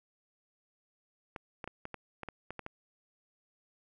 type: clicks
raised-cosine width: 0.5 ms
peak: -25 dBFS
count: 10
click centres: 1.362 / 1.642 / 1.676 / 1.854 / 1.943 / 2.233 / 2.287 / 2.506 / 2.593 / 2.664 s
effects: none